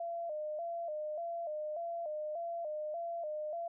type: tone with vibrato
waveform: sine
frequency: 643 Hz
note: E5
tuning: 43 cents flat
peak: -36 dBFS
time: 0-3.68 s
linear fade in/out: 5 ms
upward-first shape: square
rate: 1.7 Hz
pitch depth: 97 cents each way
effects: none